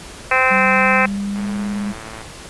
harmonic tone, 259.3 Hz, C4, 15 cents flat, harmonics 2 / 3 / 4 / 5 / 6 / 7 / 8 / 9 / 10, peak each -21 / -21 / -21 / -21 / -21 / -21 / -21 / -21 / -21 dBFS, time 0.31-1.06 s, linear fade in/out 5 ms
sine tone with pitch glide, 194.6 to 204 Hz, G3 to G#3, -12 to -31 cents, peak -20 dBFS, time 0.5-1.93 s, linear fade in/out 20 ms, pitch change +81 cents, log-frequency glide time 0.66-1.57 s
click train, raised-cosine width 0.5 ms, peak -19 dBFS, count 96, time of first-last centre 1.36-2.216 s, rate 111 Hz
effects pink hiss -36 dBFS RMS until 2.49 s + resampled to 24000 Hz

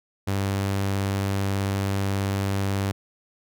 sawtooth tone, 98.3 Hz, G2, 5 cents sharp, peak -19 dBFS, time 0.27-2.92 s, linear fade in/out 10 ms, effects none

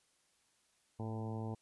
harmonic tone with a mistuned harmonic, 111.2 Hz, A2, 19 cents sharp, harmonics 1 / 2 / 3 / 4 / 5 / 6 / 7 / 8 / 9, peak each -40 / -44 / -49 / -49 / -54 / -55 / -52 / -53 / -59 dBFS, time 0.99-1.55 s, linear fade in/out 10 ms, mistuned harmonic 1, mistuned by -36 cents, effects white hiss -74 dBFS RMS until 1.61 s + resampled to 24000 Hz

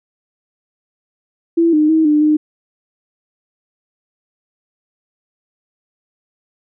sine tone with pitch steps, 334.4 / 304.8 / 318.6 / 299.8 / 304.4 Hz, E4 / D#4 / D#4 / D4 / D#4, +25 / -36 / +41 / +36 / -38 cents, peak -9 dBFS, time 1.57-2.37 s, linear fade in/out 10 ms, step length 160 ms, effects none

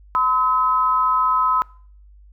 sine tone pair together, 1018 / 1282.6 Hz, C6 / E6, -48 / -48 cents, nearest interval major third, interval 400 cents, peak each -18 dBFS, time 0.15-1.62 s, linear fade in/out 0 ms, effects noise-tail reverb RT60 0.5 s tail -23 dB re dry + added 50 Hz sine -44 dBFS peak until 2.32 s

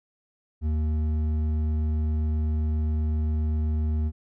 sine tone with hard clipping, 77.3 Hz, D#2, 11 cents flat, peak -24 dBFS, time 0.61-4.12 s, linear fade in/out 50 ms, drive 7 dB, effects none

